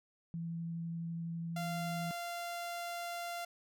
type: tone with vibrato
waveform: sine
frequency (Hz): 167.1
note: E3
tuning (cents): +24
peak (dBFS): -37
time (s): 0.34-2.11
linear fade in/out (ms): 0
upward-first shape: triangle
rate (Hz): 12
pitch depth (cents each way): 9
type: tone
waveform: sawtooth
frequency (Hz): 692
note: F5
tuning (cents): -16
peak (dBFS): -35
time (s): 1.56-3.45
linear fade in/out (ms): 5
effects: none